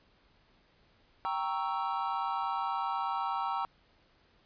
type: chord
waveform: triangle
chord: G diminished seventh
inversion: none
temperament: equal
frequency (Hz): 784 / 932.3 / 1108.7 / 1318.5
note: G5 / Bb5 / Db6 / Fb6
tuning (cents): 0 / 0 / 0 / 0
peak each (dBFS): -34 / -33 / -36 / -35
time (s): 1.25-3.65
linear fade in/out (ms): 0
effects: pink hiss -66 dBFS RMS until 4.45 s + resampled to 11025 Hz